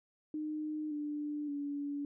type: tone with pitch steps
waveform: sine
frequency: 305.9 / 296 / 286.4 Hz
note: D#4 / D4 / D4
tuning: -29 / +14 / -43 cents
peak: -35 dBFS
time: 0.34-2.05 s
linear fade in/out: 2 ms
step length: 570 ms
effects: none

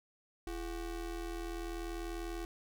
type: ring-modulated tone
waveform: square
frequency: 190.2 Hz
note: F#3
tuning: 48 cents sharp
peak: -36 dBFS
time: 0.47-2.45 s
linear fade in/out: 0 ms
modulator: 150 Hz
effects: none

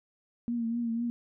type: tone with vibrato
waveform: sine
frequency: 233.1 Hz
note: A#3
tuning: in tune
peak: -28 dBFS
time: 0.48-1.1 s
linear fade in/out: 0 ms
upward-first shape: triangle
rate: 4 Hz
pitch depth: 51 cents each way
effects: none

